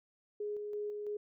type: tone with tremolo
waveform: sine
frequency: 416.5 Hz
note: G#4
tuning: 5 cents sharp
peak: -35 dBFS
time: 0.4-1.17 s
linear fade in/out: 5 ms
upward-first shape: square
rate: 3 Hz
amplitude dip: 30%
effects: none